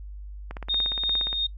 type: click train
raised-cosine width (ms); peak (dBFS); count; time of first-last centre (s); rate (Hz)
0.5; -21; 15; 0.51-1.329; 17.1
type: tone with tremolo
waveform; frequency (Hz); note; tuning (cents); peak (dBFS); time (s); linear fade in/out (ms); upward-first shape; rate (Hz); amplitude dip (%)
sine; 3691; A#7; -18; -21; 0.69-1.47; 10; sine; 2.8; 45
effects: noise-tail reverb RT60 0.1 s tail -26 dB re dry + added 50 Hz sine -36 dBFS peak until 1.57 s